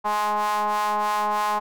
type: ring-modulated tone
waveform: square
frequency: 104.6 Hz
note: G#2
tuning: 13 cents sharp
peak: -19 dBFS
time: 0.04-1.6 s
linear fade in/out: 20 ms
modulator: 943 Hz
effects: none

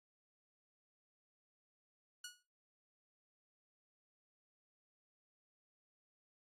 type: tone with exponential decay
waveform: 10% pulse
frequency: 1457 Hz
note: F#6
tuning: 27 cents flat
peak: -35 dBFS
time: 2.24-2.43 s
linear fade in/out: 5 ms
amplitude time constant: 40 ms
effects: noise-tail reverb RT60 0.4 s tail -24 dB re dry + MP3 64 kbps

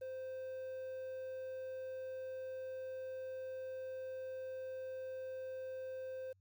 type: tone with quantisation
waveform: triangle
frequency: 520 Hz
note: C5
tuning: 11 cents flat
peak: -40 dBFS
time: 0.01-6.33 s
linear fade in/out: 10 ms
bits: 11
effects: added 95 Hz sine -69 dBFS peak until 6.4 s

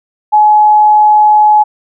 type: tone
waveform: sine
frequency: 847 Hz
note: G#5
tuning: 34 cents sharp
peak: -3 dBFS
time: 0.32-1.64 s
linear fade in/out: 20 ms
effects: none

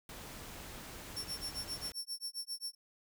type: noise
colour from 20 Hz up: pink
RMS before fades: -48 dBFS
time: 0.09-1.92 s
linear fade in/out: 2 ms
type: tone with tremolo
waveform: sawtooth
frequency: 5440 Hz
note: F8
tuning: 46 cents flat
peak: -34 dBFS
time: 1.16-2.75 s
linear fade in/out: 10 ms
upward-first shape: sine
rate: 7.5 Hz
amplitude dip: 100%
effects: none

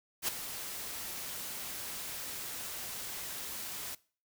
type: noise with ADSR envelope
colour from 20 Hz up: white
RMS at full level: -30 dBFS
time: 0.22-3.95 s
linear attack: 62 ms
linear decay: 8 ms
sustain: -11 dB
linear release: 5 ms
effects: noise-tail reverb RT60 0.4 s tail -21 dB re dry

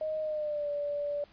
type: tone with pitch glide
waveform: sine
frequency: 622.3 to 580.6 Hz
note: D#5 to D5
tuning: 0 to -20 cents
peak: -30 dBFS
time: 0.01-1.24 s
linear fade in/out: 2 ms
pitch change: -120 cents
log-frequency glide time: 0.21-0.7 s
effects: pink hiss -60 dBFS RMS until 1.32 s + resampled to 11025 Hz

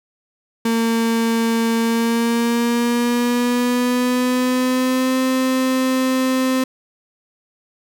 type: tone with pitch glide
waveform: 35% pulse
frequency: 228.5 to 259.5 Hz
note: A#3 to C4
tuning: -34 to -14 cents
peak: -14 dBFS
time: 0.65-6.64 s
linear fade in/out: 5 ms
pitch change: +220 cents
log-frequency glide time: 1.79-5.18 s
effects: none

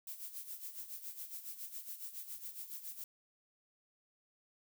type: noise with tremolo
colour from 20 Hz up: violet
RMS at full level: -44 dBFS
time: 0.07-3.04 s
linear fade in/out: 2 ms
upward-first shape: sine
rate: 7.2 Hz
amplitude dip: 70%
effects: none

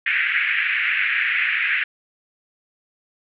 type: band-pass noise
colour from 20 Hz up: white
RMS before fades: -21 dBFS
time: 0.06-1.84 s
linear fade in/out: 5 ms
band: 1600 to 2500 Hz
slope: 48 dB/octave
effects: none

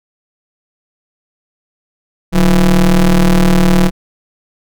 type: ring-modulated tone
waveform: square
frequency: 82.41 Hz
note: E2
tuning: in tune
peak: -4 dBFS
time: 2.32-3.91 s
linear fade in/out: 50 ms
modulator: 102 Hz
effects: none

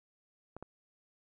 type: clicks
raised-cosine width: 1 ms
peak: -30 dBFS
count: 2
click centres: 0.566 / 0.626 s
effects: none

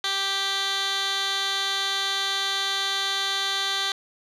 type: tone with band-pass filter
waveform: 15% pulse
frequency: 392 Hz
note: G4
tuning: in tune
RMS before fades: -26 dBFS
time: 0.04-3.92 s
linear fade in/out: 2 ms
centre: 3400 Hz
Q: 2.1
effects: none

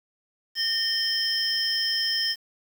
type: tone cluster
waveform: triangle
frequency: 1825 / 3132 / 5160 / 5420 Hz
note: A#6 / G7 / E8 / E8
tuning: -37 / -2 / -38 / +47 cents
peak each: -29 / -28 / -25 / -28 dBFS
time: 0.55-2.36 s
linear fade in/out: 50 ms
effects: tanh soft clip ceiling -11 dBFS + 8-bit

